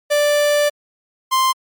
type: tone pair in turn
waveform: 45% pulse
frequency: 587.3 / 1046.4 Hz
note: D5 / C6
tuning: 0 / 0 cents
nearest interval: minor seventh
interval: 1000 cents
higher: second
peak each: -13 dBFS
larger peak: neither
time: 0.1-0.7 / 1.31-1.53 s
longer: first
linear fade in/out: 20 ms
effects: MP3 96 kbps